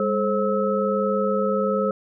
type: tone cluster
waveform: sine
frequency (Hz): 202.1 / 429.9 / 531 / 1297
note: G#3 / A4 / C5 / E6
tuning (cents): -47 / -40 / +25 / -28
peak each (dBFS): -25 / -25 / -23 / -27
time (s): 0-1.91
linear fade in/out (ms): 2
effects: none